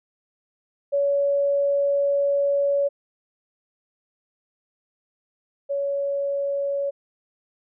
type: tone pair in turn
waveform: sine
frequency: 564 / 561 Hz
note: C#5 / C#5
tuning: +30 / +21 cents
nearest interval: unison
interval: 9 cents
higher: first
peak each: -18 / -22 dBFS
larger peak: first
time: 0.92-2.89 / 5.69-6.91 s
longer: first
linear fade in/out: 20 ms
effects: none